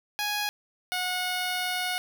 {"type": "tone pair in turn", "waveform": "10% pulse", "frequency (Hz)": [830.6, 728.6], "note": ["G#5", "F#5"], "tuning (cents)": [0, -27], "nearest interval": "major second", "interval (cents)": 227, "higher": "first", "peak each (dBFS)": -19, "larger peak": "neither", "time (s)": [[0.19, 0.49], [0.92, 1.98]], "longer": "second", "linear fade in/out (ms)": 0, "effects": []}